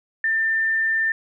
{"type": "tone", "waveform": "sine", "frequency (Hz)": 1791, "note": "A6", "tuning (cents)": 30, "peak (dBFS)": -18, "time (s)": [0.24, 1.12], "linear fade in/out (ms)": 2, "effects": []}